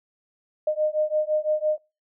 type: beating tone pair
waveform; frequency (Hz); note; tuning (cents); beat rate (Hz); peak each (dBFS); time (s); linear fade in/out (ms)
sine; 610 / 615.9; D#5 / D#5; -34 / -18; 5.9; -24; 0.67-1.78; 5
effects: noise-tail reverb RT60 0.3 s tail -25 dB re dry